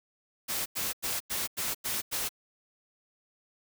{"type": "noise bursts", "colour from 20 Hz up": "white", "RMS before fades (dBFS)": -32, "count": 7, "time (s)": [0.48, 2.292], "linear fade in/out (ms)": 20, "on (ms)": 180, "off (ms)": 92, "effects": []}